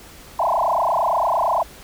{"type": "tone with frequency modulation", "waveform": "sine", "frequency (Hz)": 838, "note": "G#5", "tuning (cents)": 15, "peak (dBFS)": -16, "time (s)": [0.39, 1.63], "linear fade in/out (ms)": 5, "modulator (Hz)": 28.8, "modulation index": 7.1, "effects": ["added 50 Hz sine -50 dBFS peak until 1.83 s", "pink hiss -43 dBFS RMS until 1.83 s"]}